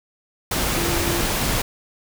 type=tone in noise; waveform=sine; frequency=341.6 Hz; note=F4; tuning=38 cents flat; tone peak=-26 dBFS; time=0.77-1.21 s; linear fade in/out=5 ms; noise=pink; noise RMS=-22 dBFS; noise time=0.51-1.62 s; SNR=-7 dB; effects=none